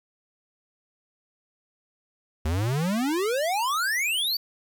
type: exponential sweep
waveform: square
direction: up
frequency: 73.4 to 4690 Hz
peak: -24 dBFS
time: 2.45-4.37 s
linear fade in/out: 5 ms
effects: 9-bit